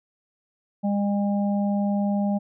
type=harmonic tone; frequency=202.2 Hz; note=G#3; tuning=46 cents flat; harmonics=1 / 3 / 4; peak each=-21 / -31 / -33 dBFS; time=0.83-2.39 s; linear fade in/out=20 ms; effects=none